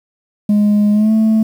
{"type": "tone with pitch glide", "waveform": "sine", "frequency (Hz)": [207.7, 219.7], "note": ["G#3", "A3"], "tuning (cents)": [0, -2], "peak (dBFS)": -6, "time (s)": [0.49, 1.43], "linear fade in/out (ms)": 5, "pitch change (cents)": 98, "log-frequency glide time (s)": [0.92, 1.12], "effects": ["tanh soft clip ceiling -8 dBFS", "7-bit"]}